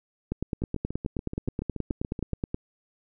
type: two click trains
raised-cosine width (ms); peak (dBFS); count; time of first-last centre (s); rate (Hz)
3; -20 / -15; 13 / 22; 0.62-2.334 / 0.32-2.545; 7 / 9.44
effects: none